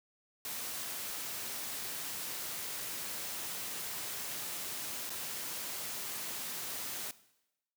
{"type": "noise with dropouts", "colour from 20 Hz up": "white", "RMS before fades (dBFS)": -40, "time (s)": [0.45, 7.11], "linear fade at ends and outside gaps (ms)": 1, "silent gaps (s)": [5.095, 5.103], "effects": ["noise-tail reverb RT60 0.9 s tail -18 dB re dry", "high-pass 100 Hz 12 dB/octave"]}